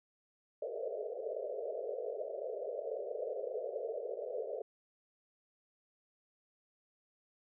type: band-pass noise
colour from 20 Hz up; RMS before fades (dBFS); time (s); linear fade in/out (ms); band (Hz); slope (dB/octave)
pink; -40; 0.62-4.62; 5; 410 to 650; 96
effects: none